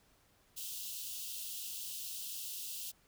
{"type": "high-pass noise", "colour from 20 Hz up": "white", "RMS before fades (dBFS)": -43, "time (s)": [0.56, 2.92], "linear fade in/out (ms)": 20, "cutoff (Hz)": 2700, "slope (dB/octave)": 96, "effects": ["pink hiss -69 dBFS RMS until 3.07 s"]}